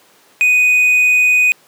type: tone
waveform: triangle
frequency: 2489 Hz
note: D#7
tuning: in tune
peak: -7 dBFS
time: 0.41-1.52 s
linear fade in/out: 0 ms
effects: pink hiss -49 dBFS RMS until 1.67 s + high-pass 300 Hz 12 dB/octave